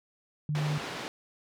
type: tone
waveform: sine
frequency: 150 Hz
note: D3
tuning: 37 cents sharp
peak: -27 dBFS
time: 0.49-0.78 s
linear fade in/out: 2 ms
type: band-pass noise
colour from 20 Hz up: pink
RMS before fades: -38 dBFS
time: 0.55-1.08 s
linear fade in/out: 0 ms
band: 210 to 4400 Hz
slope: 12 dB/octave
effects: none